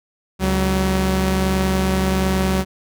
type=tone pair together; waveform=sawtooth; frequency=70.1 / 188.99 Hz; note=C#2 / F#3; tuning=+20 / +37 cents; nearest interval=octave + perfect fourth; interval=1717 cents; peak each=-17 / -14 dBFS; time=0.39-2.65 s; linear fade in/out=50 ms; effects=none